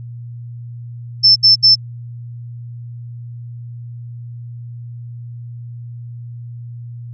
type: tone bursts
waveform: sine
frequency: 5300 Hz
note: E8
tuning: 9 cents sharp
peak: -5 dBFS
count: 3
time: 1.23-1.756 s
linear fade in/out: 20 ms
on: 130 ms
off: 68 ms
effects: added 119 Hz sine -28 dBFS peak until 7.13 s